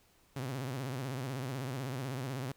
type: tone with vibrato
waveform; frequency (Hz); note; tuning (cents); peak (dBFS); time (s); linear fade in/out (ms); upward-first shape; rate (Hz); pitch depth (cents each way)
sawtooth; 130.81; C3; 0; -32; 0.36-2.52; 5; sine; 16; 130
effects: pink hiss -67 dBFS RMS until 2.56 s